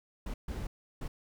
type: noise bursts at uneven times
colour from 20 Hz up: brown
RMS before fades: -37 dBFS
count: 3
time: 0.26-0.34 / 0.48-0.67 / 1.01-1.08 s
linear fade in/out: 5 ms
effects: none